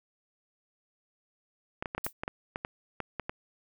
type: clicks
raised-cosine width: 0.5 ms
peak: -18 dBFS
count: 12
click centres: 1.825 / 1.858 / 1.949 / 1.98 / 2.065 / 2.235 / 2.279 / 2.559 / 2.649 / 3.003 / 3.197 / 3.295 s
type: noise with exponential decay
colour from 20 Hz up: violet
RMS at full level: -28 dBFS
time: 2.04-2.13 s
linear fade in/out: 5 ms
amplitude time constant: 19 ms
effects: none